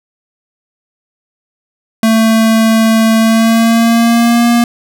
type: tone with pitch glide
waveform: square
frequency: 223.2 to 236.5 Hz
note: A3 to A#3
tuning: +25 to +25 cents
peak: -7 dBFS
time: 2.03-4.64 s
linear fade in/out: 2 ms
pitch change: +100 cents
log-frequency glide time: 3.18-4.47 s
effects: none